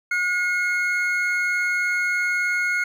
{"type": "tone pair together", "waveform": "triangle", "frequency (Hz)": [1442.3, 2161], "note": ["F#6", "C#7"], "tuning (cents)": [-45, -45], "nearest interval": "perfect fifth", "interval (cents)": 700, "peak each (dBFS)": -21, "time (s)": [0.11, 2.84], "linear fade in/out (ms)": 5, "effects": []}